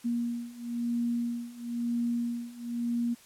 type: beating tone pair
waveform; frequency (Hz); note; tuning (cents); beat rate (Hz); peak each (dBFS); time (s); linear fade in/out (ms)
sine; 236.5 / 237.5; A#3 / A#3; +25 / +33; 1; -33 / -31; 0.04-3.15; 20
effects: white hiss -56 dBFS RMS until 3.25 s + low-pass 12000 Hz 12 dB/octave